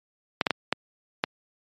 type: clicks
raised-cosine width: 0.3 ms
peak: -5 dBFS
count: 5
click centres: 0.412 / 0.468 / 0.507 / 0.726 / 1.239 s
effects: high-pass 150 Hz 12 dB/octave + MP3 64 kbps